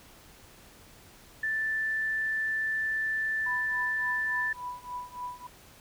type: tone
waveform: sine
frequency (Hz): 1763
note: A6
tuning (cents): +3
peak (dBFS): -27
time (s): 1.43-4.53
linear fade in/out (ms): 5
type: tone with tremolo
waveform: sine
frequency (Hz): 987.8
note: B5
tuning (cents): 0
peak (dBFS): -32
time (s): 3.46-5.47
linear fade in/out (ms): 5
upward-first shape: triangle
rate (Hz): 3.5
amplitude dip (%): 95
effects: pink hiss -54 dBFS RMS until 5.8 s